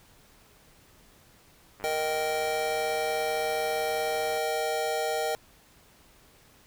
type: click train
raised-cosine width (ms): 0.5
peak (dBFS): -31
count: 261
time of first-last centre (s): 1.8-4.374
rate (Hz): 101
type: chord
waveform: square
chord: Eb major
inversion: second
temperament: just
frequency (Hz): 466.7 / 622.3 / 777.8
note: Bb4 / Eb5 / G5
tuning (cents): +2 / 0 / -14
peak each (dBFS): -32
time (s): 1.84-5.35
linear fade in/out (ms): 0
effects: pink hiss -58 dBFS RMS until 6.66 s